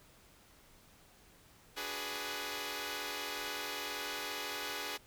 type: chord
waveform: 5% pulse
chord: G# half-diminished seventh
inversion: second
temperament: equal with one note detuned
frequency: 292 / 370 / 415.3 / 493.9 Hz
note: D4 / F#4 / G#4 / B4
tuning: -10 / 0 / 0 / 0 cents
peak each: -34 / -36 / -30 / -32 dBFS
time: 1.76-4.98 s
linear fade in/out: 20 ms
effects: pink hiss -62 dBFS RMS until 5.06 s